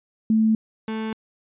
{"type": "tone pair in turn", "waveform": ["sine", "35% pulse"], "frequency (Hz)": [220, 220], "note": ["A3", "A3"], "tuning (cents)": [0, 0], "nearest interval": "unison", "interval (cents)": 0, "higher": "neither", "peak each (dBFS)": [-15, -24], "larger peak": "first", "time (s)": [[0.3, 0.55], [0.88, 1.13]], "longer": "neither", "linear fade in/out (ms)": 2, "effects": ["resampled to 8000 Hz"]}